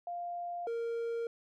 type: tone pair in turn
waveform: sine / triangle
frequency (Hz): 698.5 / 464.3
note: F5 / A#4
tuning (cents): 0 / -7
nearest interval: perfect fifth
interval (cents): 707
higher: first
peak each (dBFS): -36 / -31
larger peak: second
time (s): 0.07-0.67 / 0.67-1.27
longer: neither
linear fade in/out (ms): 2
effects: none